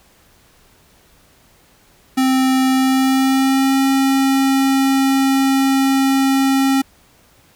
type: tone with pitch glide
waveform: square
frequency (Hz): 261.6 to 269.6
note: C4 to C#4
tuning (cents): 0 to -48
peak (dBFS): -13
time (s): 2.17-6.82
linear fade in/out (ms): 10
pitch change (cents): +52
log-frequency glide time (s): 2.69-3.8
effects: pink hiss -52 dBFS RMS until 7.55 s